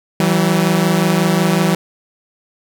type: tone pair together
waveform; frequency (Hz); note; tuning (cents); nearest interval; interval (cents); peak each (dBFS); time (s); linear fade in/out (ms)
sawtooth; 164.52 / 190; E3 / F#3; -3 / +46; major second; 249; -11; 0.2-1.75; 2
effects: none